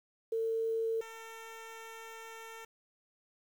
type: tone pair in turn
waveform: sine / 10% pulse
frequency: 450.9 / 450.9 Hz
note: A4 / A4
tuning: +42 / +42 cents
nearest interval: unison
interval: 0 cents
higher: neither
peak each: -30 / -38 dBFS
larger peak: first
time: 0.32-1.01 / 1.01-2.65 s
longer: second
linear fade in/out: 5 ms
effects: 10-bit